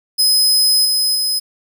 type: tone with level steps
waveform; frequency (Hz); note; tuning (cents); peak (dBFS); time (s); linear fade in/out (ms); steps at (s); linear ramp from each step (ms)
sawtooth; 5060; D#8; +28; -8 / -11 / -13; 0.18-1.4; 20; 0.85 / 1.15; 2
effects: 8-bit